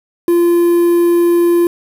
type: tone with quantisation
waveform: triangle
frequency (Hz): 344.8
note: F4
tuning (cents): -22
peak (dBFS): -6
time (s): 0.28-1.67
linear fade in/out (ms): 2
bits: 5
effects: none